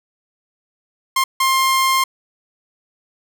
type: tone bursts at uneven times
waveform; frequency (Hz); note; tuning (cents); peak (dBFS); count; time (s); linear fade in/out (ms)
sawtooth; 1059; C6; +21; -10; 2; 1.16-1.24 / 1.4-2.04; 5
effects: none